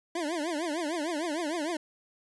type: tone with vibrato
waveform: 25% pulse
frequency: 320 Hz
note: D#4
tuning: 49 cents sharp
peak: -26 dBFS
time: 0.15-1.77 s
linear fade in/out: 5 ms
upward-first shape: triangle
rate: 6.6 Hz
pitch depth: 220 cents each way
effects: resampled to 24000 Hz